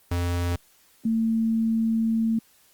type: tone pair in turn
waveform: square / sine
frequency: 87.31 / 225 Hz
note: F2 / A3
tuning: 0 / +39 cents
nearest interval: octave + major third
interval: 1639 cents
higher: second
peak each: -23 / -20 dBFS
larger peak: second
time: 0.11-0.56 / 1.05-2.39 s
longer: second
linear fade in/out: 5 ms
effects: white hiss -59 dBFS RMS until 2.73 s + Opus 32 kbps